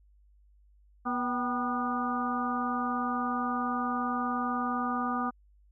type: harmonic tone with a mistuned harmonic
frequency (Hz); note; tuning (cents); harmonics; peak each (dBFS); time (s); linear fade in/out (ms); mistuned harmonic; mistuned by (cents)
243.9; B3; -21; 1 / 2 / 3 / 4 / 5 / 6; -32 / -43 / -35 / -39 / -32 / -42; 1.05-5.31; 20; 3; +73
effects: added 50 Hz sine -58 dBFS peak until 5.71 s